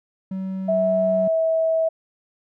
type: tone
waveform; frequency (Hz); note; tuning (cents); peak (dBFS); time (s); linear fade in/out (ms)
triangle; 189.9; F#3; +45; -23; 0.31-1.28; 5
type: tone with pitch glide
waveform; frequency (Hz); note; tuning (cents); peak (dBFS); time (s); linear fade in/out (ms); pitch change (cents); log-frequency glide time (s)
sine; 652 to 648.2; E5 to E5; -19 to -29; -17; 0.68-1.89; 10; -10; 1.03-1.48
effects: none